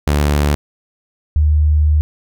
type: tone pair in turn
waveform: sawtooth / sine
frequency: 73.1 / 75.76 Hz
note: D2 / D#2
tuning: -7 / -46 cents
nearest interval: minor second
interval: 61 cents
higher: second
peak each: -8 / -9 dBFS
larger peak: first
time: 0.07-0.55 / 1.36-2.01 s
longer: second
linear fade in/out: 0 ms
effects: none